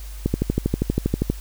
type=click train; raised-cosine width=3 ms; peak=-6 dBFS; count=14; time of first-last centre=0.26-1.3 s; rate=12.5 Hz; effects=added 50 Hz sine -32 dBFS peak until 1.4 s + white hiss -45 dBFS RMS until 1.4 s